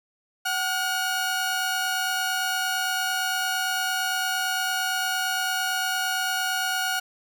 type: tone pair together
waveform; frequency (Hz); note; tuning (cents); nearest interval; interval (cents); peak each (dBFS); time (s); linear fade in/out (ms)
sawtooth; 752.9 / 1437; F#5 / F6; +30 / +49; major seventh; 1119; -25 / -22; 0.45-7; 10
effects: none